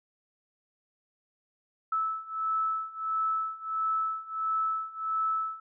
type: beating tone pair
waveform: sine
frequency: 1307 / 1308.5 Hz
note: E6 / E6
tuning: -15 / -13 cents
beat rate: 1.5 Hz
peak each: -32 / -30 dBFS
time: 1.92-5.6 s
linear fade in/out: 5 ms
effects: none